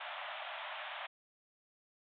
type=band-pass noise; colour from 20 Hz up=pink; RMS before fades=-44 dBFS; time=0-1.07 s; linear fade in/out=10 ms; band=600 to 3600 Hz; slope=96 dB/octave; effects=none